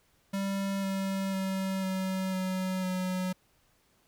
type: tone with pitch steps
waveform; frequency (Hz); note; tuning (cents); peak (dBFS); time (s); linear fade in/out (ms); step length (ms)
square; 196 / 193.64 / 191.3 / 189 / 186.72 / 184.47; G3 / G3 / G3 / F#3 / F#3 / F#3; 0 / -21 / -42 / +37 / +16 / -5; -30; 0.33-3.33; 10; 500
effects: pink hiss -68 dBFS RMS until 4.07 s